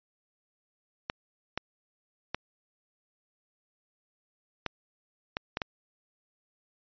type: clicks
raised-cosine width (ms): 0.3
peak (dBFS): -14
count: 7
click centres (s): 1.099 / 1.576 / 2.346 / 4.663 / 5.369 / 5.571 / 5.618
effects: resampled to 11025 Hz